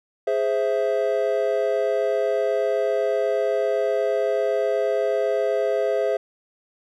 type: chord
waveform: triangle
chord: Ab augmented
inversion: none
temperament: equal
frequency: 415.3 / 523.3 / 659.3 Hz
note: Ab4 / C5 / E5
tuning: 0 / 0 / 0 cents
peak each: -22 dBFS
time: 0.27-6.17 s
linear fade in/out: 5 ms
effects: none